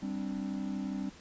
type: chord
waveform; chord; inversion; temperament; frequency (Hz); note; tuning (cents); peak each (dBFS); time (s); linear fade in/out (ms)
triangle; G suspended fourth; none; equal; 196 / 261.6 / 293.7; G3 / C4 / D4; 0 / 0 / 0; -34 / -36 / -38; 0.02-1.1; 10
effects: pink hiss -54 dBFS RMS until 1.2 s + resampled to 16000 Hz